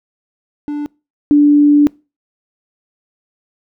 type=tone pair in turn; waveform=triangle / sine; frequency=293.7 / 292.2 Hz; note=D4 / D4; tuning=0 / -9 cents; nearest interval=unison; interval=9 cents; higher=first; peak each=-16 / -5 dBFS; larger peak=second; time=0.68-0.86 / 1.31-1.87 s; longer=second; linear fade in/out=0 ms; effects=noise-tail reverb RT60 0.3 s tail -25 dB re dry